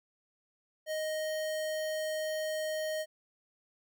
square tone, 623 Hz, D#5, 2 cents sharp, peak -33 dBFS, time 0.86-3.06 s, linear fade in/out 50 ms, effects none

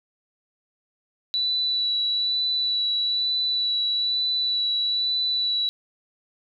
sine tone with vibrato, 3951 Hz, B7, in tune, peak -21 dBFS, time 1.34-5.69 s, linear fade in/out 0 ms, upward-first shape sine, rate 1.1 Hz, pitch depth 14 cents each way, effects none

